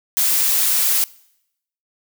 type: noise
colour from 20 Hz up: blue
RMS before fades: -17 dBFS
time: 0.17-1.04 s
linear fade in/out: 0 ms
effects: noise-tail reverb RT60 0.8 s tail -23 dB re dry